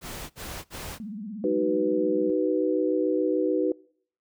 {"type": "noise bursts", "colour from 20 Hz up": "pink", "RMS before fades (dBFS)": -37, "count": 3, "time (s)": [0.01, 0.99], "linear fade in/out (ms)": 50, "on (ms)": 290, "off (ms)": 55}
{"type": "tone with vibrato", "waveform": "sine", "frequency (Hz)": 211.1, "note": "G#3", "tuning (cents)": 29, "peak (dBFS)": -33, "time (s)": [1, 2.3], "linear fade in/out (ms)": 0, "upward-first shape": "sine", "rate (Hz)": 17, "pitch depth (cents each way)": 150}
{"type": "chord", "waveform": "sine", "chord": "B major", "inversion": "first", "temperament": "equal with one note detuned", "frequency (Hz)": [311.1, 378, 493.9], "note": ["D#4", "F#4", "B4"], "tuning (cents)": [0, 37, 0], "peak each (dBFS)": -26, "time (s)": [1.44, 3.72], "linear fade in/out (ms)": 2}
{"effects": ["noise-tail reverb RT60 0.6 s tail -25 dB re dry"]}